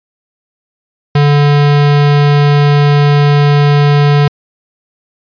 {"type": "tone", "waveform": "square", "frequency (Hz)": 145.1, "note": "D3", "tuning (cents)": -21, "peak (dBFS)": -6, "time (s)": [1.15, 4.28], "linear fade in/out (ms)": 5, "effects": ["resampled to 11025 Hz"]}